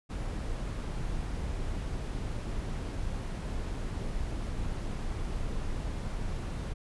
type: noise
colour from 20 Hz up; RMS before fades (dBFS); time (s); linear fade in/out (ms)
brown; -34; 0.09-6.74; 20
effects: resampled to 24000 Hz